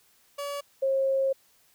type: tone pair in turn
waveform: 30% pulse / sine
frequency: 570 / 538 Hz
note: C#5 / C5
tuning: +48 / +48 cents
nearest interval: minor second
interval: 100 cents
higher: first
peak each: -29 / -22 dBFS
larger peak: second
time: 0.38-0.61 / 0.82-1.33 s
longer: second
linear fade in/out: 10 ms
effects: white hiss -63 dBFS RMS until 1.74 s